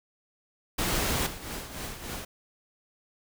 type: noise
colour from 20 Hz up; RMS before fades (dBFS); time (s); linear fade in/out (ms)
pink; -28; 0.78-1.27; 10
type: noise with tremolo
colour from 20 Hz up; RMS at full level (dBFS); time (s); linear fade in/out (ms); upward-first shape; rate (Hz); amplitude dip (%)
pink; -35; 0.88-2.25; 5; triangle; 3.4; 65
effects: none